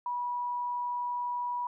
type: tone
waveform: sine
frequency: 974 Hz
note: B5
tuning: 24 cents flat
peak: -30 dBFS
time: 0.06-1.67 s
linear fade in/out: 2 ms
effects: none